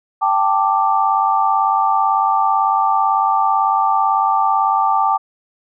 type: chord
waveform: sine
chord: G suspended second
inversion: none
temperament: just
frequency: 784 / 882 / 1176 Hz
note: G5 / A5 / D6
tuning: 0 / +4 / +2 cents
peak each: -17 dBFS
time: 0.21-5.18 s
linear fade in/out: 20 ms
effects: none